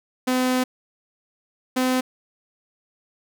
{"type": "tone pair in turn", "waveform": "sawtooth", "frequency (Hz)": [254.5, 255.9], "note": ["C4", "C4"], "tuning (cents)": [-48, -38], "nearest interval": "unison", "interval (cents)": 10, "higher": "second", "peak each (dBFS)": -15, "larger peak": "neither", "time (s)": [[0.27, 0.64], [1.76, 2.01]], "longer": "first", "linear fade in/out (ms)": 10, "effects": []}